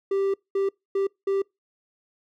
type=tone bursts at uneven times; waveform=triangle; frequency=392 Hz; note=G4; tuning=in tune; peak=-19 dBFS; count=4; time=0.11-0.34 / 0.55-0.69 / 0.95-1.07 / 1.27-1.42 s; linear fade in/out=5 ms; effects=noise-tail reverb RT60 0.2 s tail -26 dB re dry